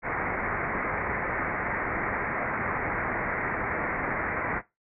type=low-pass noise; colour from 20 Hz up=white; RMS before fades=-30 dBFS; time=0.02-4.62 s; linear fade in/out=50 ms; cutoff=2200 Hz; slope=96 dB/octave; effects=noise-tail reverb RT60 0.2 s tail -17 dB re dry